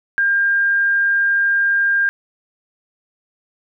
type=tone; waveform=sine; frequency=1603 Hz; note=G6; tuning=38 cents sharp; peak=-13 dBFS; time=0.18-2.09 s; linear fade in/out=0 ms; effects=none